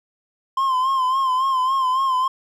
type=tone with vibrato; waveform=triangle; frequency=1046.5 Hz; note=C6; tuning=in tune; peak=-15 dBFS; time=0.57-2.28 s; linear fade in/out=5 ms; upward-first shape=sine; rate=3.6 Hz; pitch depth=59 cents each way; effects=none